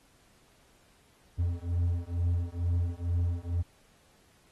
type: beating tone pair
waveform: triangle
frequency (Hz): 85.5 / 87.7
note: F2 / F2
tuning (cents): -36 / +8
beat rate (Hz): 2.2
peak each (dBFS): -28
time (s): 1.38-3.63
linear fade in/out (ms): 20
effects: pink hiss -64 dBFS RMS until 4.51 s + AAC 32 kbps